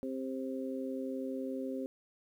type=harmonic tone; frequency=131.8 Hz; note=C3; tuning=13 cents sharp; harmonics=2 / 3 / 4; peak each=-37 / -42 / -41 dBFS; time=0.03-1.86 s; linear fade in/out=0 ms; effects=11-bit